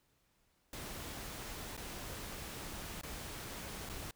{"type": "noise with dropouts", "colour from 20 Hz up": "pink", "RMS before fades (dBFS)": -45, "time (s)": [0.73, 4.11], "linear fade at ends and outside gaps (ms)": 2, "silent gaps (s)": [[1.767, 1.776], [3.013, 3.033], [3.891, 3.896]], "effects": ["pink hiss -75 dBFS RMS until 4.15 s"]}